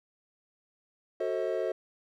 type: chord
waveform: triangle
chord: F# diminished seventh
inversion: none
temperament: just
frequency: 370 / 444 / 532.8 / 639.4 Hz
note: F#4 / A4 / C5 / Eb5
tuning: 0 / +16 / +31 / +47 cents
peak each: -32 dBFS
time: 1.2-1.72 s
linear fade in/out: 5 ms
effects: none